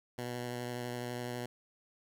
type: tone with vibrato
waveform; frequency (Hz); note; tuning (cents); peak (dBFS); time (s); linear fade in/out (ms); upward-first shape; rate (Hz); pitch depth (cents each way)
10% pulse; 122.3; B2; -16; -29; 0.18-1.46; 5; triangle; 12; 19
effects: none